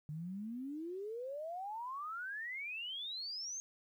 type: exponential sweep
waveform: sine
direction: up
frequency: 146.83 to 6500 Hz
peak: -40 dBFS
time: 0.09-3.6 s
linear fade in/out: 0 ms
effects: 12-bit